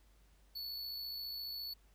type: tone with amplitude modulation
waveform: square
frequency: 4435 Hz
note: C#8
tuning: in tune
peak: -40 dBFS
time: 0.55-1.74 s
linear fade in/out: 10 ms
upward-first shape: sine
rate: 54.6 Hz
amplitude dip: 30%
effects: added 50 Hz sine -64 dBFS peak until 1.94 s + pink hiss -72 dBFS RMS until 1.94 s